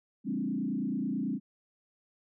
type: tone with frequency modulation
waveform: sine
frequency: 237 Hz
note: A#3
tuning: 29 cents sharp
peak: -29 dBFS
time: 0.24-1.4 s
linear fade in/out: 50 ms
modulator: 29.2 Hz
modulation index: 1.9
effects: none